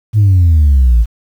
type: exponential sweep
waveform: sine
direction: down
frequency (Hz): 110 to 53.8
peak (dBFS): -3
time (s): 0.13-1.06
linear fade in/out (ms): 50
effects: tanh soft clip ceiling -3 dBFS + 7-bit